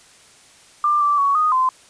sine tone with pitch steps, 1190 / 1168 / 1120 / 1239 / 1032 Hz, D6 / D6 / C#6 / D#6 / C6, +22 / -10 / +18 / -8 / -24 cents, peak -14 dBFS, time 0.84-1.69 s, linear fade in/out 2 ms, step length 170 ms, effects white hiss -49 dBFS RMS until 1.89 s + resampled to 22050 Hz

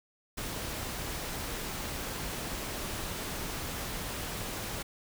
pink noise, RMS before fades -37 dBFS, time 0.37-4.83 s, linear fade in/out 10 ms, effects none

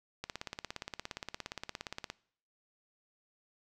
click train, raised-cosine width 0.2 ms, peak -21 dBFS, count 33, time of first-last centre 0.24-2.1 s, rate 17.2 Hz, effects noise-tail reverb RT60 0.6 s tail -22 dB re dry

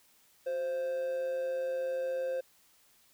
triangle tone with amplitude modulation, 523.3 Hz, C5, in tune, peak -27 dBFS, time 0.46-2.41 s, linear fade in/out 10 ms, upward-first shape sine, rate 155 Hz, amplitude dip 40%, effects white hiss -65 dBFS RMS until 3.13 s

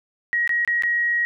sine tone with dropouts, 1896 Hz, A#6, 29 cents sharp, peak -18 dBFS, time 0.33-1.25 s, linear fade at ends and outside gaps 0 ms, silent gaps 0.476-0.493 / 0.649-0.676 / 0.823-0.835 s, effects none

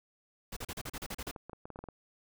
pink noise bursts, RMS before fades -40 dBFS, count 10, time 0.52-1.313 s, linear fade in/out 5 ms, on 46 ms, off 37 ms
clicks, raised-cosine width 1 ms, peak -30 dBFS, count 10, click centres 1.276 / 1.362 / 1.496 / 1.532 / 1.655 / 1.703 / 1.759 / 1.79 / 1.84 / 1.887 s
effects none

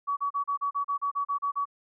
sine tone bursts, 1133 Hz, C#6, 37 cents sharp, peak -25 dBFS, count 12, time 0.07-1.655 s, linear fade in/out 20 ms, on 100 ms, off 35 ms, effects none

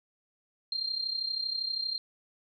sine tone with amplitude modulation, 4186 Hz, C8, in tune, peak -27 dBFS, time 0.72-1.98 s, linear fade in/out 2 ms, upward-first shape sine, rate 32.6 Hz, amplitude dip 70%, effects none

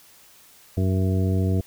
harmonic tone, 94.2 Hz, F#2, 32 cents sharp, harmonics 1 / 2 / 3 / 4 / 5 / 7, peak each -20 / -26 / -30 / -32 / -34 / -37 dBFS, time 0.77-1.61 s, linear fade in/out 5 ms, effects white hiss -52 dBFS RMS until 1.66 s

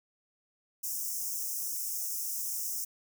white high-pass noise, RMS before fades -35 dBFS, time 0.83-2.85 s, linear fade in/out 10 ms, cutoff 5300 Hz, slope 96 dB/octave, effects none

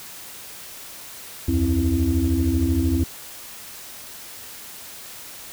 sine tone cluster, 74.2 / 87.2 / 263.3 / 328.6 Hz, D2 / F2 / C4 / E4, +18 / -2 / +11 / -5 cents, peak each -23 / -21 / -22 / -24 dBFS, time 1.48-3.04 s, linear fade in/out 5 ms, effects tanh soft clip ceiling -10 dBFS + white hiss -39 dBFS RMS until 5.52 s

